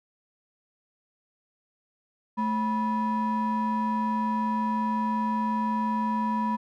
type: ring-modulated tone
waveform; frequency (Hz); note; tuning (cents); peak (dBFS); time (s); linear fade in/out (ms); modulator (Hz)
triangle; 379.4; F#4; +43; -19; 2.37-6.57; 20; 598
effects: none